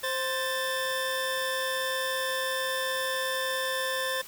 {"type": "tone pair together", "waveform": "25% pulse", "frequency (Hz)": [523.3, 1767.8], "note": ["C5", "A6"], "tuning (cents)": [0, 8], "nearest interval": "octave + major sixth", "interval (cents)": 2108, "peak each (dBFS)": -27, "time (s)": [0.03, 4.22], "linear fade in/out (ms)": 10, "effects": ["white hiss -46 dBFS RMS until 4.27 s"]}